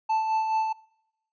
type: tone with tremolo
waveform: triangle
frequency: 880 Hz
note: A5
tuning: in tune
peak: -19 dBFS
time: 0.09-0.73 s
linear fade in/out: 10 ms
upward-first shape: sine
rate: 4.7 Hz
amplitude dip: 40%
effects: noise-tail reverb RT60 0.8 s tail -24 dB re dry + resampled to 16000 Hz